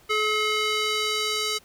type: tone with band-pass filter sweep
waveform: square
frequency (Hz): 428.1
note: A4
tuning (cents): -47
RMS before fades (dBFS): -25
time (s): 0.09-1.59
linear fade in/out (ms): 20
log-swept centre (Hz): 2200 to 4800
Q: 1
effects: pink hiss -56 dBFS RMS until 1.64 s